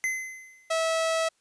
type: tone with exponential decay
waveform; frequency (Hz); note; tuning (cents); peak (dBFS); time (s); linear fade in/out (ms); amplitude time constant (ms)
square; 2050; C7; -36; -24; 0.04-0.78; 0; 160
type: tone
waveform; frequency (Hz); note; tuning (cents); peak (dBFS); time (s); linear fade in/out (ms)
sawtooth; 650; E5; -24; -20; 0.7-1.29; 10
effects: white hiss -69 dBFS RMS until 1.4 s + resampled to 22050 Hz